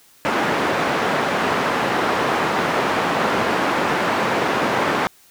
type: band-pass noise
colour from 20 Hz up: white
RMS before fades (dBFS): -20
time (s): 0.25-5.07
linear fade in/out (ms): 0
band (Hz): 170 to 1300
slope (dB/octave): 12
effects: white hiss -52 dBFS RMS until 5.3 s